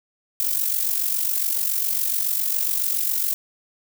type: noise with amplitude modulation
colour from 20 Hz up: violet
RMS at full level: -20 dBFS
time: 0.4-3.34 s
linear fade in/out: 0 ms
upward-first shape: sine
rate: 47.2 Hz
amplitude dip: 65%
effects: none